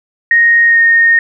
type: tone with pitch glide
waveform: sine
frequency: 1864.7 to 1846.5 Hz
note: A#6 to A#6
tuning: 0 to -17 cents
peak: -5 dBFS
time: 0.31-1.19 s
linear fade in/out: 2 ms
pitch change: -17 cents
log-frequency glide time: 0.66-0.8 s
effects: none